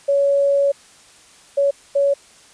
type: tone bursts at uneven times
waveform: sine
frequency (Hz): 561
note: C#5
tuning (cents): +21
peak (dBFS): -13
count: 3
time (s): 0.08-0.72 / 1.57-1.71 / 1.95-2.14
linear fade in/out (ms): 10
effects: white hiss -48 dBFS RMS until 2.53 s + resampled to 22050 Hz